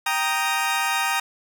20% pulse chord, Eb major, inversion first, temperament equal, 784 / 932.3 / 1244.5 Hz, G5 / Bb5 / Eb6, 0 / 0 / 0 cents, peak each -21 / -20 / -21 dBFS, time 0.06-1.2 s, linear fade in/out 5 ms, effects none

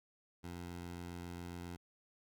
15% pulse tone, 87.31 Hz, F2, in tune, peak -38 dBFS, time 0.43-1.77 s, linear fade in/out 20 ms, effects none

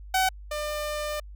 sawtooth tone pair in turn, 755 / 599.2 Hz, F#5 / D5, +35 / +35 cents, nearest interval major third, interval 400 cents, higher first, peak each -17 / -25 dBFS, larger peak first, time 0.14-0.29 / 0.51-1.2 s, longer second, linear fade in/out 5 ms, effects added 50 Hz sine -40 dBFS peak until 1.35 s

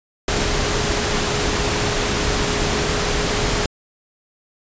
sine tone in noise, 415.3 Hz, G#4, in tune, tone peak -27 dBFS, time 0.28-3.66 s, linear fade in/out 2 ms, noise pink, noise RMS -20 dBFS, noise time 0.28-3.66 s, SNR -10 dB, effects resampled to 16000 Hz

